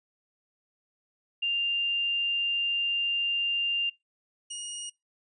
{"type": "tone pair in turn", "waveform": ["sine", "10% pulse"], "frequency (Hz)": [2794, 2874], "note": ["F7", "F7"], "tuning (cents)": [0, 49], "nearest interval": "unison", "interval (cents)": 49, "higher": "second", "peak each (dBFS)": -25, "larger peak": "neither", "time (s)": [[1.42, 3.9], [4.5, 4.9]], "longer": "first", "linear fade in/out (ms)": 10, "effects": ["noise-tail reverb RT60 0.2 s tail -24 dB re dry", "resampled to 22050 Hz"]}